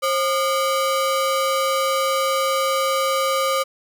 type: ring-modulated tone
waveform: 45% pulse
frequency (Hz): 875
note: A5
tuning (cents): -10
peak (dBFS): -15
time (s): 0.02-3.64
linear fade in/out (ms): 20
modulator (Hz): 340
effects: none